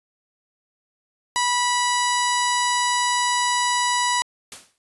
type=harmonic tone; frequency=979 Hz; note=B5; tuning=15 cents flat; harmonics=1 / 2 / 3 / 4 / 5 / 6 / 7 / 8 / 10; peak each=-21 / -26 / -31 / -29 / -32 / -34 / -33 / -31 / -33 dBFS; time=1.36-4.22 s; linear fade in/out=0 ms
type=noise with exponential decay; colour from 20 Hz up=white; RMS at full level=-33 dBFS; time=4.52-4.78 s; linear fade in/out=1 ms; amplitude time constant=55 ms
effects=resampled to 24000 Hz